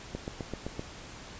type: click train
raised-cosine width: 2 ms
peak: -21 dBFS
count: 6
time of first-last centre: 0.15-0.794 s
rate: 7.76 Hz
effects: pink hiss -46 dBFS RMS until 1.39 s + resampled to 16000 Hz